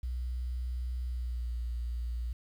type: tone with pitch glide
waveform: sine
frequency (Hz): 61.74 to 59.22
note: B1 to A#1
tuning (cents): 0 to +28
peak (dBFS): -32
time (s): 0.03-2.33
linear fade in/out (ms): 5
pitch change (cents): -72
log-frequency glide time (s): 1.06-1.54
effects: 10-bit